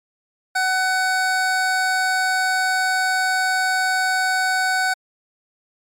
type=tone pair together; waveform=square; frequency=750 / 1500 Hz; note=F#5 / F#6; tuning=+23 / +23 cents; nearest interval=octave; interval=1200 cents; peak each=-22 / -20 dBFS; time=0.55-4.94 s; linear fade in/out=10 ms; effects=low-pass 11000 Hz 12 dB/octave + MP3 96 kbps